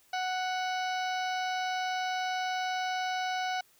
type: harmonic tone with a mistuned harmonic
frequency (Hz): 740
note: F#5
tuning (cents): 0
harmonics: 1 / 2 / 3 / 4 / 5 / 6 / 7 / 8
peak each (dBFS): -31 / -37 / -41 / -43 / -45 / -47 / -48 / -49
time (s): 0.13-3.61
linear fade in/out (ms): 5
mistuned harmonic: 5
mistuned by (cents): +91
effects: white hiss -64 dBFS RMS until 3.79 s